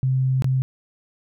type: tone with dropouts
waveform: sine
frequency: 130.9 Hz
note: C3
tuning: 1 cent sharp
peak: -17 dBFS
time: 0.03-0.62 s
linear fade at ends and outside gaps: 0 ms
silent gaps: 0.422-0.444 s
effects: none